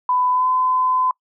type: tone with pitch glide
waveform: sine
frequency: 1000 to 1018.1 Hz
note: B5 to C6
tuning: +21 to -48 cents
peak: -15 dBFS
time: 0.09-1.11 s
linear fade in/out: 2 ms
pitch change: +31 cents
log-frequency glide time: 0.31-0.47 s
effects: noise-tail reverb RT60 0.1 s tail -26 dB re dry